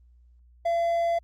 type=tone; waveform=triangle; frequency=679 Hz; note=F5; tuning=49 cents flat; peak=-20 dBFS; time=0.65-1.19 s; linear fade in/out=10 ms; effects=added 60 Hz sine -53 dBFS peak until 1.23 s + Opus 32 kbps